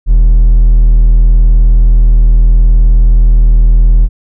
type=tone with hard clipping; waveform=triangle; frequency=40.39 Hz; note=E1; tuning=35 cents flat; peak=-3 dBFS; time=0.06-4.09 s; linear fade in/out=50 ms; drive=6 dB; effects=none

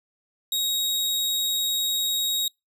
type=tone; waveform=sawtooth; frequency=3782 Hz; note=A#7; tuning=24 cents sharp; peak=-20 dBFS; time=0.52-2.48 s; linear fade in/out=2 ms; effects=noise-tail reverb RT60 0.2 s tail -26 dB re dry

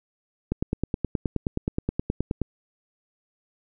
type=click train; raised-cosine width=3 ms; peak=-11 dBFS; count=19; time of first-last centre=0.52-2.417 s; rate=9.49 Hz; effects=none

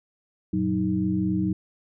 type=tone cluster; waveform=sine; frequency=94.2 / 118.5 / 185.6 / 311.9 Hz; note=F#2 / A#2 / F#3 / D#4; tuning=+32 / +29 / +6 / +4 cents; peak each=-32 / -33 / -24 / -26 dBFS; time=0.53-1.53 s; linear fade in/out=5 ms; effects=none

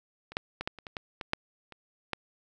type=clicks; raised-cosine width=0.3 ms; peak=-29 / -12 / -18 / -15 / -29 / -25 / -19 / -20 / -10 / -30 / -14 dBFS; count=11; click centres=0.32 / 0.369 / 0.61 / 0.675 / 0.787 / 0.868 / 0.968 / 1.212 / 1.334 / 1.723 / 2.133 s; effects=none

